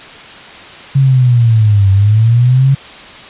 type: linear two-way sweep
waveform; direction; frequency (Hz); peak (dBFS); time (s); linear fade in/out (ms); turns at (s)
sine; down then up; 138.6 to 95.8 to 138.6; -5; 0.95-2.75; 10; 1.91
effects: white hiss -32 dBFS RMS until 3.29 s + resampled to 8000 Hz